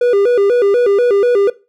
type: tone with vibrato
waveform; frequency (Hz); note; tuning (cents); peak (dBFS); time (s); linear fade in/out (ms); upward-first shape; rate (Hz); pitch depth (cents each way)
triangle; 441.4; A4; +5; -7; 0.01-1.5; 5; square; 4.1; 170
effects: noise-tail reverb RT60 0.3 s tail -20 dB re dry